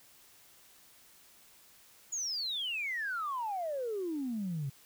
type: exponential sweep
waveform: sine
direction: down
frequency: 6970 to 130.81 Hz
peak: -32 dBFS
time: 2.12-4.7 s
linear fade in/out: 10 ms
effects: tanh soft clip ceiling -28 dBFS + white hiss -60 dBFS RMS until 4.85 s